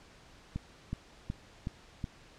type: click train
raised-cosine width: 5 ms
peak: -22 dBFS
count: 5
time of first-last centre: 0.56-2.041 s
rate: 2.7 Hz
effects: pink hiss -57 dBFS RMS until 2.38 s + low-pass 6000 Hz 12 dB/octave